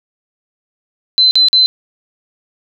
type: tone bursts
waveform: sine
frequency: 4052 Hz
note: B7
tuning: 44 cents sharp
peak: -6 dBFS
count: 3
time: 1.18-1.66 s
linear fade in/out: 0 ms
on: 130 ms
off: 45 ms
effects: none